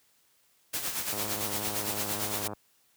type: noise with tremolo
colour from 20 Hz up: white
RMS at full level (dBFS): -31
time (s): 0.73-2.48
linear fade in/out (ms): 10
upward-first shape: sine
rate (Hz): 8.8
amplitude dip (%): 55
type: click train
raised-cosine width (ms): 1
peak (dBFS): -24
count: 147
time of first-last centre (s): 1.13-2.534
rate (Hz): 104
effects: white hiss -67 dBFS RMS until 2.96 s + high-pass 60 Hz 12 dB/octave